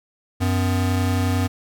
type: tone pair together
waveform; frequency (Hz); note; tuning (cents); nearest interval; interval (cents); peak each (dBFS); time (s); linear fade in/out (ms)
square; 94.2 / 251.5; F#2 / B3; +32 / +32; octave + perfect fourth; 1700; -20 / -25; 0.4-1.48; 20
effects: none